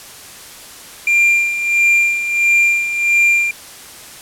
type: tone with tremolo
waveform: triangle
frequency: 2386 Hz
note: D7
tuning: 27 cents sharp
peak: -7 dBFS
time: 1.07-3.51 s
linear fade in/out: 2 ms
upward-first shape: sine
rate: 1.5 Hz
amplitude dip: 65%
effects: white hiss -36 dBFS RMS until 4.21 s + low-pass 12000 Hz 12 dB/octave